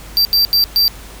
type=tone bursts at uneven times; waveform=square; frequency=4692 Hz; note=D8; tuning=2 cents flat; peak=-10 dBFS; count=4; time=0.17-0.25 / 0.33-0.45 / 0.53-0.64 / 0.76-0.88 s; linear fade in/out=0 ms; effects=added 50 Hz sine -34 dBFS peak until 1.2 s + pink hiss -37 dBFS RMS until 1.2 s